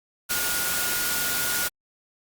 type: tone in noise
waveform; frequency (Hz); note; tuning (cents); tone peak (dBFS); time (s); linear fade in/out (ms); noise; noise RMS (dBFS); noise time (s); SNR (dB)
sine; 1436; F6; +48; -31; 0.29-1.69; 20; white; -26; 0.29-1.69; -8
effects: Opus 48 kbps